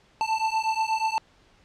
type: beating tone pair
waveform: square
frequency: 880 / 888.3 Hz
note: A5 / A5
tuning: 0 / +16 cents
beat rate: 8.3 Hz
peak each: -27 dBFS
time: 0.21-1.18 s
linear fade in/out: 0 ms
effects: pink hiss -59 dBFS RMS until 1.64 s + low-pass 5000 Hz 12 dB/octave